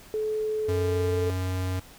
sine tone with pitch glide, 431.5 to 441.1 Hz, A4 to A4, -34 to +4 cents, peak -25 dBFS, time 0.14-1.3 s, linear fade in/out 0 ms, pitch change +38 cents, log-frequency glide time 0.65-1.18 s
square tone, 92.5 Hz, F#2, in tune, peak -27 dBFS, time 0.68-1.8 s, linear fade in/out 10 ms
effects pink hiss -50 dBFS RMS until 1.98 s

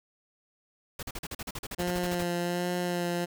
pink noise bursts, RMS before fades -37 dBFS, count 16, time 0.99-2.229 s, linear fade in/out 5 ms, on 39 ms, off 41 ms
15% pulse tone with vibrato, 176 Hz, F3, 14 cents sharp, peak -22 dBFS, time 1.78-3.26 s, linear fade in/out 20 ms, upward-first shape sine, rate 1.3 Hz, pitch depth 20 cents each way
effects none

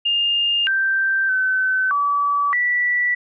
sine tone with pitch steps, 2818 / 1566 / 1524 / 1148 / 1958 Hz, F7 / G6 / G6 / D6 / B6, +15 / -2 / -49 / -40 / -15 cents, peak -16 dBFS, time 0.05-3.15 s, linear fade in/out 10 ms, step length 620 ms, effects none

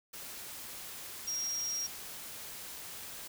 sine tone in noise, 5620 Hz, F8, 10 cents sharp, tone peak -33 dBFS, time 1.27-1.87 s, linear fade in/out 10 ms, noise white, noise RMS -45 dBFS, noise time 0.13-3.28 s, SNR +9 dB, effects none

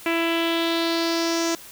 sawtooth tone with low-pass filter sweep, 332.9 Hz, E4, 17 cents sharp, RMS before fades -23 dBFS, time 0.06-1.55 s, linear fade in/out 2 ms, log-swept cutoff 2500 to 6400 Hz, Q 3.6, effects white hiss -43 dBFS RMS until 1.71 s

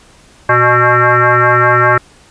sine tone with frequency modulation, 120 Hz, B2, 49 cents flat, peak -6 dBFS, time 0.49-1.98 s, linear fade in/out 5 ms, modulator 245 Hz, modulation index 6.9, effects pink hiss -44 dBFS RMS until 2.3 s + resampled to 22050 Hz

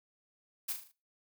blue noise with echo, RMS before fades -35 dBFS, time 0.68-0.73 s, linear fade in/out 10 ms, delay 38 ms, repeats 5, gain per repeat -6 dB, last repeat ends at 0.92 s, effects noise-tail reverb RT60 0.3 s tail -20 dB re dry

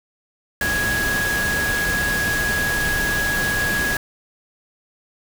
sine tone in noise, 1661.2 Hz, G#6, in tune, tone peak -20 dBFS, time 0.61-3.97 s, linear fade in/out 2 ms, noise pink, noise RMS -25 dBFS, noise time 0.61-3.97 s, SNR +2 dB, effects none

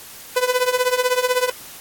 sawtooth tone with tremolo, 501 Hz, B4, 25 cents sharp, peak -9 dBFS, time 0.36-1.5 s, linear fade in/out 5 ms, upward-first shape triangle, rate 16 Hz, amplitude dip 90%, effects white hiss -39 dBFS RMS until 1.8 s + AAC 64 kbps

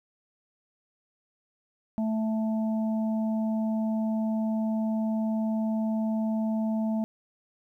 harmonic tone, 220 Hz, A3, in tune, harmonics 1 / 3 / 4, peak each -25 / -36 / -42 dBFS, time 1.98-7.04 s, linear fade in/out 0 ms, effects 11-bit

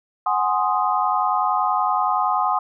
sine chord, Ab dominant seventh, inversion third, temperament equal, 740 / 830.6 / 1046.5 / 1244.5 Hz, Gb5 / Ab5 / C6 / Eb6, 0 / 0 / 0 / 0 cents, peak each -23 dBFS, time 0.26-2.59 s, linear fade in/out 5 ms, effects none

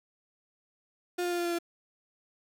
35% pulse tone with pitch steps, 354.8 / 352.1 / 349.5 / 346.9 / 344.3 / 341.7 Hz, F4 / F4 / F4 / F4 / F4 / F4, +27 / +14 / +1 / -12 / -25 / -38 cents, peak -27 dBFS, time 1.18-1.588 s, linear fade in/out 10 ms, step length 68 ms, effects none

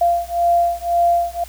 sine beating tone pair, 690 / 691.9 Hz, F5 / F5, -21 / -16 cents, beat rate 1.9 Hz, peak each -17 dBFS, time 0.01-1.44 s, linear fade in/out 5 ms, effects added 60 Hz sine -38 dBFS peak until 1.48 s + white hiss -42 dBFS RMS until 1.48 s

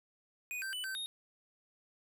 square tone with pitch steps, 2479 / 1561 / 2986 / 1546 / 3715 Hz, D#7 / G6 / F#7 / G6 / A#7, -7 / -8 / +15 / -24 / -7 cents, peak -38 dBFS, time 0.51-1.06 s, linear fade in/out 0 ms, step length 110 ms, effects none

